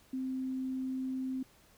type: tone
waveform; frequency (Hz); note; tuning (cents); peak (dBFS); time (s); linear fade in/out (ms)
sine; 260.7; C4; -6; -33; 0.13-1.43; 5
effects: pink hiss -63 dBFS RMS until 1.77 s